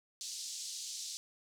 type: band-pass noise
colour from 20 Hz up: white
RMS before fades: -43 dBFS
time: 0.21-1.17 s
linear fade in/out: 0 ms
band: 4000 to 7300 Hz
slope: 24 dB/octave
effects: none